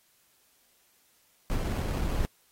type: noise with sample-and-hold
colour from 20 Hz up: brown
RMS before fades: -29 dBFS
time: 1.5-2.25 s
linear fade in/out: 0 ms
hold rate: 3675 Hz
effects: white hiss -66 dBFS RMS until 2.51 s + AAC 48 kbps